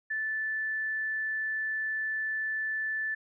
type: tone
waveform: sine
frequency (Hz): 1753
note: A6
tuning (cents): -7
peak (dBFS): -29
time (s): 0.1-3.15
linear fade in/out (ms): 10
effects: none